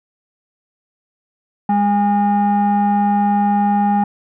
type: tone pair together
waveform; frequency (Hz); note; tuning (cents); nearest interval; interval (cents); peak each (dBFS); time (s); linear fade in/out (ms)
sine; 204.1 / 816.4; G#3 / G#5; -30 / -30; 2 octaves; 2400; -13; 1.69-4.04; 5
effects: tanh soft clip ceiling -9 dBFS